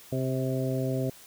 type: harmonic tone with a mistuned harmonic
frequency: 131.3 Hz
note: C3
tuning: 6 cents sharp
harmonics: 1 / 2 / 3 / 4 / 5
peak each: -29 / -32 / -34 / -35 / -36 dBFS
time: 0.12-1.1 s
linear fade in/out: 5 ms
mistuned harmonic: 5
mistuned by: -23 cents
effects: white hiss -51 dBFS RMS until 1.26 s